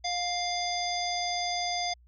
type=harmonic tone with a mistuned harmonic; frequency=699 Hz; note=F5; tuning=1 cent sharp; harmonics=1 / 3 / 5 / 7 / 9; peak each=-31 / -37 / -37 / -34 / -40 dBFS; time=0.04-1.94 s; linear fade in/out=10 ms; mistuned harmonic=1; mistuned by=+26 cents; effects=added 60 Hz sine -55 dBFS peak until 2.07 s